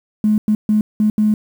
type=tone bursts at uneven times; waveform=triangle; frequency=212.9 Hz; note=G#3; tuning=43 cents sharp; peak=-7 dBFS; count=5; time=0.24-0.38 / 0.48-0.55 / 0.69-0.81 / 1-1.1 / 1.18-1.34 s; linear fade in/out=2 ms; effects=tanh soft clip ceiling -9 dBFS + 7-bit